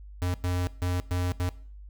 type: tone bursts at uneven times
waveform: square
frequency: 89.5 Hz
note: F2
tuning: 43 cents sharp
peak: -26 dBFS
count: 5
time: 0.22-0.34 / 0.44-0.67 / 0.82-1 / 1.11-1.32 / 1.4-1.49 s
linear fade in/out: 0 ms
effects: noise-tail reverb RT60 0.5 s tail -19 dB re dry + added 50 Hz sine -42 dBFS peak until 1.89 s

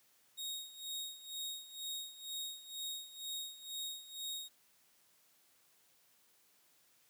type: tone with tremolo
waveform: sawtooth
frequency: 3754 Hz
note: A#7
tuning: 11 cents sharp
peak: -36 dBFS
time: 0.37-4.49 s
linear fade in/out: 20 ms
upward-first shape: sine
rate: 2.1 Hz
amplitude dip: 80%
effects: white hiss -70 dBFS RMS until 7.09 s + high-pass 100 Hz 12 dB/octave

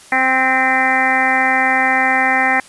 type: harmonic tone with a mistuned harmonic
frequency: 261.6 Hz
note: C4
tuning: in tune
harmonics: 1 / 2 / 3 / 4 / 5 / 6 / 7 / 8 / 9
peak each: -24 / -27 / -17 / -25 / -25 / -24 / -17 / -18 / -25 dBFS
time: 0.12-2.6 s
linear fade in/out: 2 ms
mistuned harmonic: 8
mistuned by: -38 cents
effects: white hiss -42 dBFS RMS until 2.68 s + resampled to 24000 Hz

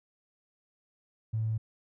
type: tone with tanh clipping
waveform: triangle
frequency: 110.6 Hz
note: A2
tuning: 9 cents sharp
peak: -27 dBFS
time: 1.33-1.58 s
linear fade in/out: 10 ms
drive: 2 dB
effects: none

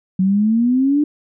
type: exponential sweep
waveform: sine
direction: up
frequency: 184.1 to 301.1 Hz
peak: -12 dBFS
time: 0.19-1.04 s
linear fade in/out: 5 ms
effects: none

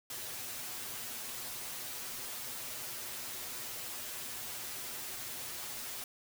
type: noise with comb filter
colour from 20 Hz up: white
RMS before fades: -42 dBFS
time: 0.1-6.04 s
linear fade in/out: 2 ms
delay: 8.1 ms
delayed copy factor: +0.8
effects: none

